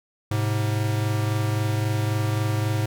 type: tone pair together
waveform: square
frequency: 106.3 / 130.03 Hz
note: G#2 / C3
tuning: +41 / -10 cents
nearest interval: minor third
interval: 349 cents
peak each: -23 / -29 dBFS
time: 0.31-2.86 s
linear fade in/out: 5 ms
effects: none